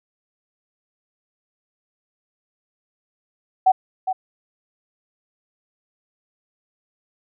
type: tone with echo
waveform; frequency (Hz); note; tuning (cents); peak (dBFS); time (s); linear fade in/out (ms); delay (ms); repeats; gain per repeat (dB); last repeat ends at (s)
sine; 753; F#5; +30; -10; 3.66-3.72; 10; 410; 1; -9; 4.13
effects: none